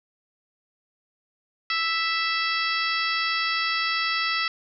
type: harmonic tone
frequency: 659.3 Hz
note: E5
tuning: in tune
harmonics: 2 / 3 / 4 / 5 / 6 / 7 / 8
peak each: -28 / -28 / -30 / -33 / -35 / -32 / -33 dBFS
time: 1.7-4.48 s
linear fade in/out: 2 ms
effects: none